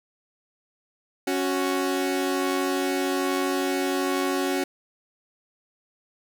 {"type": "tone pair together", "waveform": "sawtooth", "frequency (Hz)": [277.2, 370], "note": ["C#4", "F#4"], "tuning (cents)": [0, 0], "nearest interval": "perfect fourth", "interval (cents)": 500, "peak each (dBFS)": -22, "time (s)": [1.27, 4.64], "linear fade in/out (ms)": 5, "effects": []}